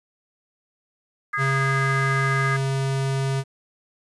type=harmonic tone; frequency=410.7 Hz; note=G#4; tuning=19 cents flat; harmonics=3 / 4 / 5; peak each=-26 / -26 / -29 dBFS; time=1.33-2.57 s; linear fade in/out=10 ms
type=tone; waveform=square; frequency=135.3 Hz; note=C#3; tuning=42 cents flat; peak=-22 dBFS; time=1.37-3.44 s; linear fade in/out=50 ms
effects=resampled to 24000 Hz + 9-bit